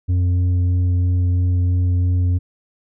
sine tone with tanh clipping, 89.7 Hz, F2, 47 cents sharp, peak -15 dBFS, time 0.08-2.39 s, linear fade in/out 20 ms, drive 5 dB, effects none

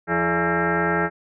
sine tone with frequency modulation, 587.3 Hz, D5, in tune, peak -18 dBFS, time 0.07-1.1 s, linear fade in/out 50 ms, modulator 253 Hz, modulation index 4.9, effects none

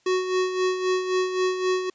square tone with tremolo, 370 Hz, F#4, in tune, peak -20 dBFS, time 0.06-1.9 s, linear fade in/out 5 ms, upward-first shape sine, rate 3.8 Hz, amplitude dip 60%, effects white hiss -64 dBFS RMS until 1.94 s + resampled to 16000 Hz

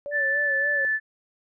sine tone with vibrato, 564 Hz, C#5, 30 cents sharp, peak -30 dBFS, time 0.06-0.85 s, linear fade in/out 0 ms, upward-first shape sine, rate 3.5 Hz, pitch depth 64 cents each way
sine tone with pitch glide, 1760 to 1748.9 Hz, A6 to A6, 0 to -11 cents, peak -21 dBFS, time 0.11-1 s, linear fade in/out 50 ms, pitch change -11 cents, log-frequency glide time 0.25-0.51 s
effects none

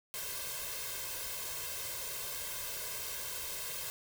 white noise with comb filter, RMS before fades -40 dBFS, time 0.14-3.9 s, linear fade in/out 0 ms, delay 1.9 ms, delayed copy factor +0.95, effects none

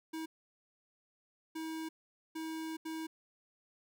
square tone bursts at uneven times, 320.2 Hz, D#4, 50 cents sharp, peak -39 dBFS, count 4, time 0.13-0.26 / 1.55-1.89 / 2.35-2.77 / 2.85-3.07 s, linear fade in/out 10 ms, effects none

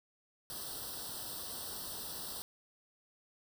white noise with comb filter, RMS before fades -43 dBFS, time 0.5-2.42 s, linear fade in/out 0 ms, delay 0.22 ms, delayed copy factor +1, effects none

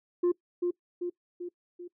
sine tone with echo, 352.4 Hz, F4, 16 cents sharp, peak -19 dBFS, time 0.23-0.32 s, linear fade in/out 10 ms, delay 390 ms, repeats 4, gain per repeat -5 dB, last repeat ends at 1.88 s, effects noise-tail reverb RT60 0.1 s tail -22 dB re dry + tanh soft clip ceiling -21 dBFS

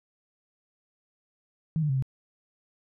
sine tone with pitch steps, 159.7 / 149.6 / 133.6 / 132.2 Hz, D#3 / D3 / C3 / C3, +45 / +32 / +36 / +18 cents, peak -23 dBFS, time 1.76-2.024 s, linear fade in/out 0 ms, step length 66 ms, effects none

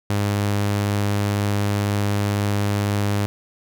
sawtooth tone, 102 Hz, G#2, 31 cents flat, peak -15 dBFS, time 0.1-3.26 s, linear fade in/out 0 ms, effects none

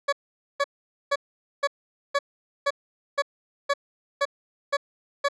20% pulse tone bursts, 565 Hz, C#5, 33 cents sharp, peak -15 dBFS, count 11, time 0.08-5.286 s, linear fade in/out 10 ms, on 46 ms, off 470 ms, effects low-pass 5000 Hz 12 dB/octave

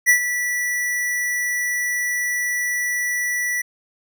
square tone with ADSR envelope, 1958 Hz, B6, 15 cents flat, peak -10 dBFS, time 0.06-3.62 s, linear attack 33 ms, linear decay 94 ms, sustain -11 dB, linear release 10 ms, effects none

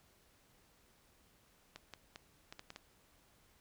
clicks, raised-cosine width 0.2 ms, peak -30 dBFS, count 7, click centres 1.76 / 1.937 / 2.159 / 2.525 / 2.594 / 2.704 / 2.761 s, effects pink hiss -69 dBFS RMS until 3.6 s

